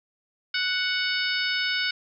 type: harmonic tone with a mistuned harmonic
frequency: 740 Hz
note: F#5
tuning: in tune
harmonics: 2 / 3 / 4 / 5 / 6 / 7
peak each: -28 / -30 / -31 / -32 / -33 / -33 dBFS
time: 0.54-1.91 s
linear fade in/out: 5 ms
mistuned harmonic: 6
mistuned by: +23 cents
effects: none